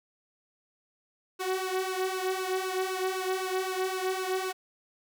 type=tone with flanger; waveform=sawtooth; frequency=374.6 Hz; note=F#4; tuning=21 cents sharp; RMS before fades=-31 dBFS; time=1.39-4.53 s; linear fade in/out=20 ms; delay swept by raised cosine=0.72 to 2.62 ms; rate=3.9 Hz; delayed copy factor=+0.7; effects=none